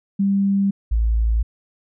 sine tone pair in turn, 197.6 / 55.8 Hz, G3 / A1, +14 / +25 cents, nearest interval octave + minor seventh, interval 2189 cents, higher first, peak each -15 dBFS, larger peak neither, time 0.19-0.71 / 0.91-1.43 s, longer neither, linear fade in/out 10 ms, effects none

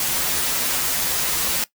white noise with comb filter, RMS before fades -22 dBFS, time 0-1.64 s, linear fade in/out 2 ms, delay 10 ms, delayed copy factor -0.9, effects noise-tail reverb RT60 0.1 s tail -18 dB re dry

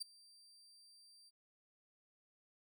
35% pulse tone with ADSR envelope, 4700 Hz, D8, 1 cent sharp, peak -36 dBFS, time 0-1.31 s, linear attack 19 ms, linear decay 9 ms, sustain -24 dB, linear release 32 ms, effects none

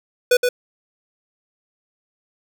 square tone with echo, 493.9 Hz, B4, in tune, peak -12 dBFS, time 0.31-0.37 s, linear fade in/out 5 ms, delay 120 ms, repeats 1, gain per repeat -4 dB, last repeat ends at 0.49 s, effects none

